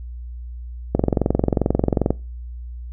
click train, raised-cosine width 2 ms, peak -3 dBFS, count 27, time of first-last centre 0.95-2.106 s, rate 22.5 Hz, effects noise-tail reverb RT60 0.3 s tail -23 dB re dry + added 60 Hz sine -30 dBFS peak until 2.92 s

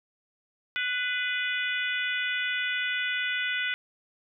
harmonic tone with a mistuned harmonic, 493.9 Hz, B4, in tune, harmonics 3 / 4 / 5 / 6 / 7, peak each -30 / -32 / -34 / -36 / -37 dBFS, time 0.76-3.74 s, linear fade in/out 0 ms, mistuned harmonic 4, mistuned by +33 cents, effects none

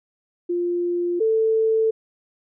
sine tone pair in turn, 349.7 / 443.4 Hz, F4 / A4, +2 / +13 cents, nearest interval major third, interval 411 cents, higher second, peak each -20 / -16 dBFS, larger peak second, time 0.49-1.2 / 1.2-1.91 s, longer neither, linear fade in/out 10 ms, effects none

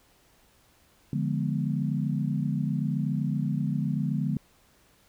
sine chord, D diminished seventh, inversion none, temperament equal, 146.83 / 174.61 / 207.7 / 246.9 Hz, D3 / F3 / Ab3 / Cb4, 0 / 0 / 0 / 0 cents, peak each -28 / -32 / -31 / -33 dBFS, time 1.13-4.37 s, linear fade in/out 2 ms, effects pink hiss -62 dBFS RMS until 5.08 s

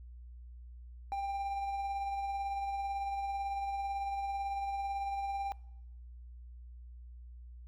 triangle tone with tremolo, 793 Hz, G5, 20 cents sharp, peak -30 dBFS, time 1.12-5.52 s, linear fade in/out 0 ms, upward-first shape triangle, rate 18 Hz, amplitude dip 35%, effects noise-tail reverb RT60 0.9 s tail -24 dB re dry + added 60 Hz sine -47 dBFS peak until 7.67 s

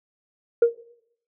sine tone with exponential decay, 468.7 Hz, A#4, 9 cents sharp, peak -8 dBFS, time 0.62-0.8 s, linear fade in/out 5 ms, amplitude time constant 37 ms, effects noise-tail reverb RT60 0.7 s tail -19 dB re dry + tanh soft clip ceiling -9 dBFS

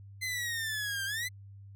sawtooth exponential two-way sweep, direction down then up, 2064 to 1568 to 2064 Hz, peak -29 dBFS, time 0.21-1.29 s, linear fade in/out 20 ms, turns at 1.05 s, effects added 99 Hz sine -47 dBFS peak until 1.75 s

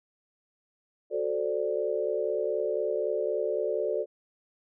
sine chord, D dominant seventh, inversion first, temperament equal, 370 / 440 / 523.3 / 587.3 Hz, F#4 / A4 / C5 / D5, 0 / 0 / 0 / 0 cents, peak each -33 / -30 / -34 / -31 dBFS, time 1.1-4.06 s, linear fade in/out 50 ms, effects none

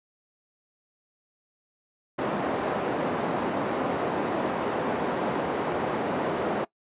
white band-pass noise, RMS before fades -28 dBFS, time 2.18-6.65 s, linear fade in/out 10 ms, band 190 to 710 Hz, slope 12 dB/octave, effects noise-tail reverb RT60 0.1 s tail -21 dB re dry + resampled to 8000 Hz

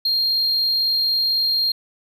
triangle tone, 4214 Hz, C8, 12 cents sharp, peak -15 dBFS, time 0.05-1.72 s, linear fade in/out 5 ms, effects tanh soft clip ceiling -11 dBFS

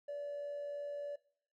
triangle tone with amplitude modulation, 577 Hz, D5, 31 cents flat, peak -34 dBFS, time 0.08-1.16 s, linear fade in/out 10 ms, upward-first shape sine, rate 83.1 Hz, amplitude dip 45%, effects noise-tail reverb RT60 0.5 s tail -22 dB re dry + tanh soft clip ceiling -35 dBFS

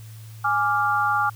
sine chord, D diminished, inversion second, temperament equal, 830.6 / 1174.7 / 1396.9 Hz, Ab5 / D6 / F6, 0 / 0 / 0 cents, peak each -23 dBFS, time 0.44-1.3 s, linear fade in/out 10 ms, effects added 110 Hz sine -38 dBFS peak until 1.35 s + white hiss -51 dBFS RMS until 1.35 s

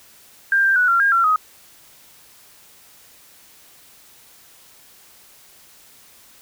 sine tone with pitch steps, 1592 / 1579 / 1474 / 1375 / 1616 / 1362 / 1258 Hz, G6 / G6 / F#6 / F6 / G#6 / F6 / D#6, +26 / +12 / -7 / -27 / -48 / -44 / +19 cents, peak -13 dBFS, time 0.52-1.36 s, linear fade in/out 2 ms, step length 120 ms, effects white hiss -49 dBFS RMS until 6.41 s

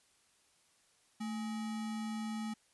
sine tone with sample-and-hold, 220 Hz, A3, in tune, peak -36 dBFS, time 1.2-2.54 s, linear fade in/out 10 ms, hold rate 1050 Hz, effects white hiss -70 dBFS RMS until 2.73 s + resampled to 24000 Hz

